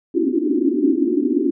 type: band-pass noise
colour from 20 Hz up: pink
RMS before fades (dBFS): -18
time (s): 0.14-1.51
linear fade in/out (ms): 10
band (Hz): 250 to 370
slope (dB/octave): 96
effects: none